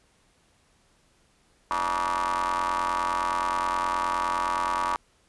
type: ring-modulated tone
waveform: 30% pulse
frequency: 89.6 Hz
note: F2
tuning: 45 cents sharp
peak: -19 dBFS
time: 1.71-4.96 s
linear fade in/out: 0 ms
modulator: 1050 Hz
effects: pink hiss -64 dBFS RMS until 5.28 s + resampled to 24000 Hz